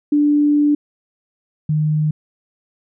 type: tone pair in turn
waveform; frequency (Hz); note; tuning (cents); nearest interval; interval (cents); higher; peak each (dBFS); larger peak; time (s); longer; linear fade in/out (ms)
sine; 293.7 / 153.09; D4 / D#3; 0 / -28; major seventh; 1128; first; -11 / -14; first; 0.12-0.75 / 1.69-2.11; first; 5
effects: none